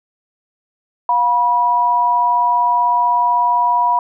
sine tone pair together, 708.7 / 973 Hz, F5 / B5, +25 / -26 cents, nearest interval perfect fourth, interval 549 cents, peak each -20 / -12 dBFS, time 1.09-3.99 s, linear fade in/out 2 ms, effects none

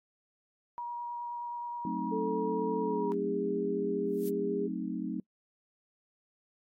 sine tone with vibrato, 955 Hz, A#5, 42 cents sharp, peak -35 dBFS, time 0.78-3.12 s, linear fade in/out 0 ms, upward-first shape triangle, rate 9.5 Hz, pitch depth 10 cents each way
sine chord, F# diminished seventh, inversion none, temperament equal, 185 / 220 / 261.6 / 311.1 Hz, F#3 / A3 / C4 / Eb4, 0 / 0 / 0 / 0 cents, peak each -38 dBFS, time 1.85-5.2 s, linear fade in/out 2 ms
sine tone with pitch glide, 440 to 405.8 Hz, A4 to G#4, 0 to -40 cents, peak -31 dBFS, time 2.11-4.68 s, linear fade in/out 20 ms, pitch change -140 cents, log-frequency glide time 2.8-3.11 s
violet noise with exponential growth, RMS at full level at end -39 dBFS, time 4.06-4.29 s, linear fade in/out 2 ms, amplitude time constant 48 ms
effects noise-tail reverb RT60 0.1 s tail -25 dB re dry + AAC 48 kbps

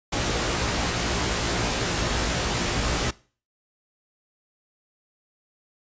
pink noise with comb filter, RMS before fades -25 dBFS, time 0.12-3.11 s, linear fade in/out 10 ms, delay 17 ms, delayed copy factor +0.85, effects noise-tail reverb RT60 0.4 s tail -21 dB re dry + resampled to 16000 Hz

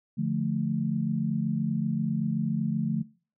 sine chord, D minor, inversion none, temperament equal, 146.83 / 174.61 / 220 Hz, D3 / F3 / A3, 0 / 0 / 0 cents, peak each -30 / -30 / -29 dBFS, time 0.17-3.03 s, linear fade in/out 20 ms, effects noise-tail reverb RT60 0.4 s tail -22 dB re dry

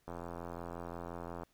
click train, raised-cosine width 1 ms, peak -29 dBFS, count 117, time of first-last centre 0.08-1.434 s, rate 85.7 Hz, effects pink hiss -73 dBFS RMS until 1.53 s

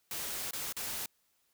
white noise with dropouts, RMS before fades -38 dBFS, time 0.11-1.06 s, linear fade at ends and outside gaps 2 ms, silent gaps 0.51-0.532 / 0.725-0.766 s, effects white hiss -74 dBFS RMS until 1.53 s

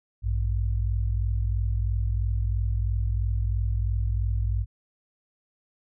sine tone pair together, 56.99 / 100 Hz, A#1 / G2, -38 / +35 cents, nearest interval minor seventh, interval 973 cents, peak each -24 / -27 dBFS, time 0.22-4.66 s, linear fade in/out 50 ms, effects none

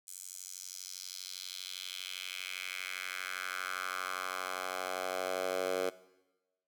10% pulse tone with high-pass filter sweep, 92.5 Hz, F#2, in tune, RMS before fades -39 dBFS, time 0.07-5.9 s, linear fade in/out 10 ms, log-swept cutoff 8000 to 480 Hz, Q 2.3, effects noise-tail reverb RT60 1.0 s tail -18 dB re dry

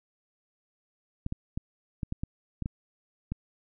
clicks, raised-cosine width 5 ms, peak -19 dBFS, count 9, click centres 1.264 / 1.324 / 1.575 / 2.032 / 2.124 / 2.235 / 2.623 / 2.659 / 3.32 s, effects none

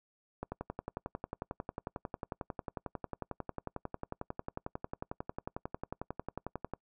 click train, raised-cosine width 1 ms, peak -23 dBFS, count 71, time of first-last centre 0.43-6.736 s, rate 11.1 Hz, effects noise-tail reverb RT60 0.1 s tail -25 dB re dry

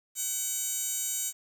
15% pulse tone with high-pass filter, 756 Hz, F#5, 37 cents sharp, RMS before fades -32 dBFS, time 0.15-1.33 s, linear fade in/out 50 ms, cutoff 6800 Hz, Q 1.9, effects 9-bit

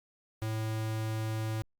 square tone, 110 Hz, A2, in tune, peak -32 dBFS, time 0.42-1.62 s, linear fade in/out 0 ms, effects Opus 48 kbps

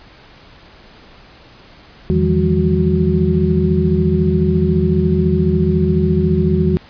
sine tone cluster, 83 / 157.1 / 171.3 / 201 / 369.4 Hz, E2 / D#3 / F3 / G3 / F#4, +12 / +17 / -33 / +44 / -3 cents, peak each -18 dBFS, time 2.1-6.77 s, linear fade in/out 0 ms, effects pink hiss -43 dBFS RMS until 6.89 s + resampled to 11025 Hz

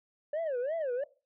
sine tone with vibrato, 568 Hz, C#5, 42 cents sharp, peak -27 dBFS, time 0.33-1.04 s, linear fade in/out 5 ms, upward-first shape sine, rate 2.9 Hz, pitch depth 280 cents each way, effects noise-tail reverb RT60 0.3 s tail -18 dB re dry + tanh soft clip ceiling -29 dBFS

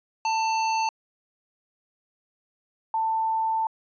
square / sine tone pair in turn, 890 / 890 Hz, A5 / A5, +20 / +20 cents, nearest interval unison, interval 0 cents, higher neither, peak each -23 / -22 dBFS, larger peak second, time 0.25-0.89 / 2.94-3.67 s, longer second, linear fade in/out 2 ms, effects resampled to 16000 Hz

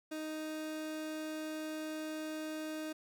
30% pulse tone, 311.1 Hz, D#4, in tune, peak -36 dBFS, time 0.11-2.93 s, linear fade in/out 10 ms, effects none

